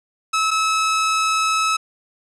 sawtooth tone pair in turn, 1296 / 1296 Hz, E6 / E6, -30 / -30 cents, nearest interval unison, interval 0 cents, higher neither, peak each -13 / -13 dBFS, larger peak neither, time 0.33-0.51 / 0.51-1.77 s, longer second, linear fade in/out 10 ms, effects resampled to 22050 Hz + 8-bit

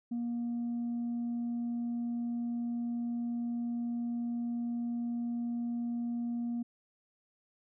sine tone, 237.2 Hz, A#3, 30 cents sharp, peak -30 dBFS, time 0.11-6.63 s, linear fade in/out 10 ms, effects tanh soft clip ceiling -30 dBFS

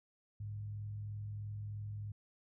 sine tone with frequency modulation, 103.83 Hz, G#2, in tune, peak -40 dBFS, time 0.4-2.12 s, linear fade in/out 5 ms, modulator 43.1 Hz, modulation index 0.29, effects none

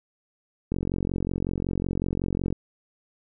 click train, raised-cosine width 3 ms, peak -14 dBFS, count 83, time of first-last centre 0.72-2.526 s, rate 45.4 Hz, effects none

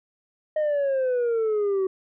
sine exponential sweep, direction down, 622.3 to 375.1 Hz, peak -18 dBFS, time 0.56-1.87 s, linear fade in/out 5 ms, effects tanh soft clip ceiling -20 dBFS

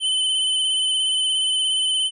square tone with vibrato, 3047 Hz, G7, 50 cents flat, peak -19 dBFS, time 0-2.11 s, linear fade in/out 50 ms, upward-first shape triangle, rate 17 Hz, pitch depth 34 cents each way, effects resampled to 24000 Hz

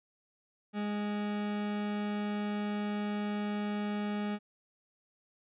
40% pulse tone, 207.3 Hz, G#3, 3 cents flat, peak -31 dBFS, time 0.73-4.39 s, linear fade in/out 50 ms, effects resampled to 8000 Hz

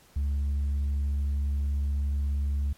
sine tone with tanh clipping, 70.8 Hz, C#2, 37 cents sharp, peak -25 dBFS, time 0.16-2.73 s, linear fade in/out 5 ms, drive 2 dB, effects pink hiss -58 dBFS RMS until 2.77 s + MP3 64 kbps

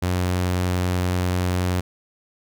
sawtooth tone, 90.4 Hz, F#2, 40 cents flat, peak -16 dBFS, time 0.02-1.81 s, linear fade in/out 10 ms, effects none

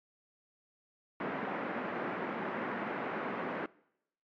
pink band-pass noise, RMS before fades -37 dBFS, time 1.2-3.66 s, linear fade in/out 2 ms, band 200 to 2000 Hz, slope 24 dB/octave, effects noise-tail reverb RT60 0.8 s tail -23 dB re dry + MP3 64 kbps

